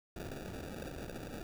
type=noise with sample-and-hold; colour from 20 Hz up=violet; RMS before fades=-44 dBFS; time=0.16-1.43 s; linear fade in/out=2 ms; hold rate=1050 Hz; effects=none